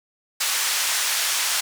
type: band-pass noise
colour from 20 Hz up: white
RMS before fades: -23 dBFS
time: 0.4-1.61 s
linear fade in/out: 10 ms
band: 1000 to 8600 Hz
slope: 12 dB/octave
effects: none